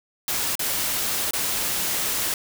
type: noise with dropouts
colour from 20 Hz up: white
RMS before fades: -25 dBFS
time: 0.28-2.34 s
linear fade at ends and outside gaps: 1 ms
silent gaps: 0.554-0.593 / 1.309-1.334 s
effects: none